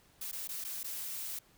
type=noise with dropouts; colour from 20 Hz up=blue; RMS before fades=-40 dBFS; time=0.21-1.39 s; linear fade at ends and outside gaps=5 ms; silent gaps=0.315-0.327 / 0.475-0.489 / 0.642-0.647 / 0.832-0.842 s; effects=pink hiss -65 dBFS RMS until 1.57 s